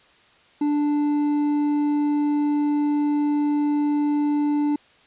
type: tone with hard clipping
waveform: sine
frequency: 293.7 Hz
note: D4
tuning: in tune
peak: -20 dBFS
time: 0.61-4.76 s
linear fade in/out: 5 ms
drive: 5 dB
effects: white hiss -55 dBFS RMS until 5.06 s + resampled to 8000 Hz